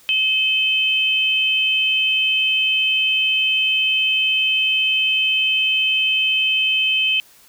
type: tone pair together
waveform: sine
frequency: 2576 / 3082 Hz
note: E7 / G7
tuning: -41 / -30 cents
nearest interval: minor third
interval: 311 cents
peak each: -18 dBFS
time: 0.09-7.2 s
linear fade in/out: 0 ms
effects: white hiss -50 dBFS RMS until 7.48 s